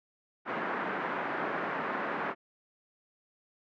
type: band-pass noise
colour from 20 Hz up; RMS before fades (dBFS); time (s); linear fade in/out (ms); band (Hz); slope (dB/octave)
white; -34; 0.45-2.35; 50; 180 to 1700; 24
effects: none